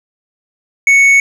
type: tone with tanh clipping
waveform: sine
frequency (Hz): 2217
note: C#7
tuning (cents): 0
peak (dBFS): -6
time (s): 0.87-1.2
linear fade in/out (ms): 2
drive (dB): 6
effects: none